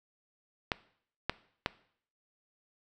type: clicks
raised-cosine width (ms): 0.3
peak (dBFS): -12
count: 3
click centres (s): 0.718 / 1.296 / 1.661
effects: noise-tail reverb RT60 0.6 s tail -19 dB re dry